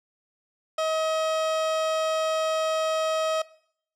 30% pulse tone, 635 Hz, D#5, 35 cents sharp, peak -21 dBFS, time 0.78-3.42 s, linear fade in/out 5 ms, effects noise-tail reverb RT60 0.6 s tail -19 dB re dry + low-pass 7000 Hz 12 dB/octave

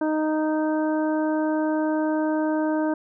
harmonic tone, 310 Hz, D#4, 6 cents flat, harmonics 1 / 2 / 3 / 4 / 5, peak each -22 / -27 / -31 / -40 / -36 dBFS, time 0.01-2.94 s, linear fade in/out 5 ms, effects none

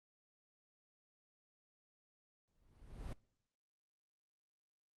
brown noise with exponential growth, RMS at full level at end -41 dBFS, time 2.48-3.13 s, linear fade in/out 0 ms, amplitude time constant 140 ms, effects noise-tail reverb RT60 0.7 s tail -24 dB re dry + Opus 32 kbps

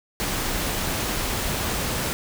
pink noise, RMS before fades -26 dBFS, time 0.2-2.13 s, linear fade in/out 0 ms, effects none

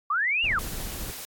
sine linear two-way sweep, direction up then down, 1108.7 to 2875 to 1108.7 Hz, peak -22 dBFS, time 0.1-0.59 s, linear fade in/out 5 ms, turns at 0.44 s
brown noise with tremolo, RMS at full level -33 dBFS, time 0.43-1.12 s, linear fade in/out 20 ms, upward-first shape sine, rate 14 Hz, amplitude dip 40%
white noise, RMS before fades -38 dBFS, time 0.59-1.25 s, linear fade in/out 0 ms
effects AAC 64 kbps

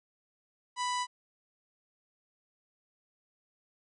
harmonic tone, 990 Hz, B5, 4 cents sharp, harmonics 1 / 2 / 3 / 4 / 5 / 6 / 7 / 8 / 9, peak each -31 / -40 / -42 / -43 / -45 / -47 / -47 / -49 / -49 dBFS, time 0.76-1.07 s, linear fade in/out 50 ms, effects none

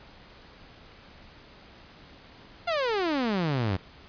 sawtooth exponential sweep, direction down, 711 to 89.6 Hz, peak -21 dBFS, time 2.67-3.77 s, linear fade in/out 10 ms, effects pink hiss -51 dBFS RMS until 4.08 s + resampled to 11025 Hz

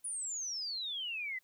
sine exponential sweep, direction down, 9980 to 1975.5 Hz, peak -36 dBFS, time 0.04-1.39 s, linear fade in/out 10 ms, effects white hiss -73 dBFS RMS until 1.43 s

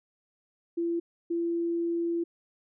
sine tone bursts at uneven times, 338.9 Hz, E4, 48 cents sharp, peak -26 dBFS, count 2, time 0.77-1 / 1.3-2.24 s, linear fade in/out 10 ms, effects none

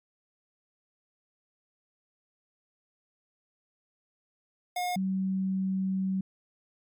square / sine tone pair in turn, 718 / 190.17 Hz, F5 / F#3, +48 / +48 cents, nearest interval octave + major seventh, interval 2300 cents, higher first, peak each -29 / -26 dBFS, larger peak second, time 4.76-4.96 / 4.96-6.21 s, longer second, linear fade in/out 5 ms, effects MP3 96 kbps

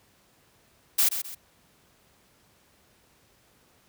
blue noise with echo, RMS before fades -21 dBFS, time 0.98-1.09 s, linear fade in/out 10 ms, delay 130 ms, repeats 2, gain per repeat -9 dB, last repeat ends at 1.35 s, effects pink hiss -62 dBFS RMS until 3.88 s + high-pass 60 Hz 12 dB/octave

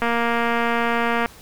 click train, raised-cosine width 0.5 ms, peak -7 dBFS, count 291, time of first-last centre 0.02-1.259 s, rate 234 Hz, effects pink hiss -45 dBFS RMS until 1.41 s

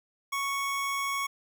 25% pulse tone, 1108.7 Hz, C#6, in tune, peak -25 dBFS, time 0.32-1.27 s, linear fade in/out 10 ms, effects none

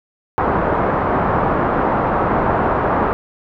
white low-pass noise, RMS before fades -17 dBFS, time 0.38-3.13 s, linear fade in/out 0 ms, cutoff 1200 Hz, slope 24 dB/octave, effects none

